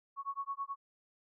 sine tone with tremolo, 1108.7 Hz, C#6, in tune, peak -33 dBFS, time 0.16-0.76 s, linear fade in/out 50 ms, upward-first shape sine, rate 9.3 Hz, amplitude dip 100%, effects none

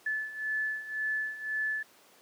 sine beating tone pair, 1734 / 1735.9 Hz, A6 / A6, -26 / -24 cents, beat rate 1.9 Hz, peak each -36 / -32 dBFS, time 0.06-1.83 s, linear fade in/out 5 ms, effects pink hiss -59 dBFS RMS until 2.21 s + high-pass 300 Hz 12 dB/octave

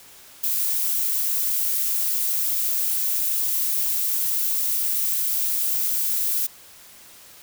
violet noise, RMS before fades -23 dBFS, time 0.43-6.47 s, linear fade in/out 10 ms, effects white hiss -47 dBFS RMS until 7.42 s

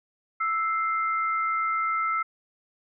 sine tone pair together, 1318.5 / 2091 Hz, E6 / C7, 0 / -2 cents, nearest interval minor sixth, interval 798 cents, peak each -24 / -31 dBFS, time 0.4-2.23 s, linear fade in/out 10 ms, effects none

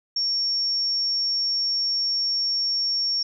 sine tone, 5500 Hz, F8, 27 cents flat, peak -21 dBFS, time 0.16-3.23 s, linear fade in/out 5 ms, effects none

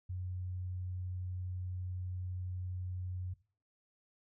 sine tone, 91.2 Hz, F#2, 24 cents flat, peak -37 dBFS, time 0.09-3.34 s, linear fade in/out 10 ms, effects noise-tail reverb RT60 0.4 s tail -18 dB re dry

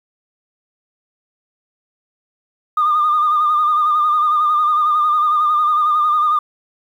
sine tone with vibrato, 1215 Hz, D#6, 42 cents flat, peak -11 dBFS, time 2.77-6.39 s, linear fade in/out 5 ms, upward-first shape sine, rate 11 Hz, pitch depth 44 cents each way, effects tanh soft clip ceiling -8 dBFS + 8-bit

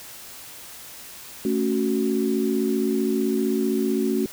sine chord, F# minor, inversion first, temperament just, 222 / 277.5 / 370 Hz, A3 / C#4 / F#4, +16 / +2 / 0 cents, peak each -24 / -25 / -24 dBFS, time 1.45-4.26 s, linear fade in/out 2 ms, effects white hiss -41 dBFS RMS until 4.32 s

